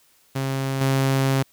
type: tone with level steps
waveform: sawtooth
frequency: 134.7 Hz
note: C#3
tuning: 49 cents flat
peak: -19 / -14 dBFS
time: 0.35-1.43 s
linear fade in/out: 10 ms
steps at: 0.81 s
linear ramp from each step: 2 ms
effects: white hiss -59 dBFS RMS until 1.52 s